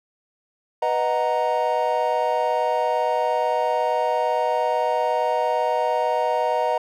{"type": "chord", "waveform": "triangle", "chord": "B major seventh", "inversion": "none", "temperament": "equal", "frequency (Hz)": [493.9, 622.3, 740, 932.3], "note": ["B4", "D#5", "F#5", "A#5"], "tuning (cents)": [0, 0, 0, 0], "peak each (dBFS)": [-24, -22, -24, -22], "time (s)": [0.82, 6.78], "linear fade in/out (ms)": 5, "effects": []}